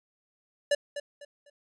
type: tone with echo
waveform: square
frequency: 577 Hz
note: D5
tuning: 31 cents flat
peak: -22 dBFS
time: 0.71-0.75 s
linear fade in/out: 5 ms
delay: 250 ms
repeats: 3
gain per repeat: -11 dB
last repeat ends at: 1.5 s
effects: resampled to 22050 Hz